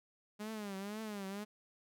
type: tone with vibrato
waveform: sawtooth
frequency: 205.9 Hz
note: G#3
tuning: 15 cents flat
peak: -37 dBFS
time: 0.39-1.45 s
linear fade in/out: 20 ms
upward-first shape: triangle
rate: 2 Hz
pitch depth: 140 cents each way
effects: none